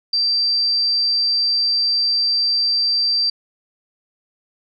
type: tone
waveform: sine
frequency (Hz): 4691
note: D8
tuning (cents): -3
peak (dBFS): -15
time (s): 0.13-3.3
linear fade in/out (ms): 5
effects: none